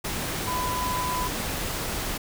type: tone in noise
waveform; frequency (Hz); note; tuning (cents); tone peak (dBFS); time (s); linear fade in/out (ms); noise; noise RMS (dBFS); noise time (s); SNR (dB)
sine; 1000; B5; +21; -27; 0.47-1.28; 10; pink; -30; 0.04-2.18; 0
effects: none